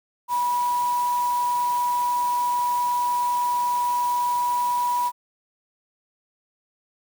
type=tone in noise; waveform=sine; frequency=975 Hz; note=B5; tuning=23 cents flat; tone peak=-20 dBFS; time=0.28-5.12 s; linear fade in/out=50 ms; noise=white; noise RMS=-38 dBFS; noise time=0.28-5.12 s; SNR=+15 dB; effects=none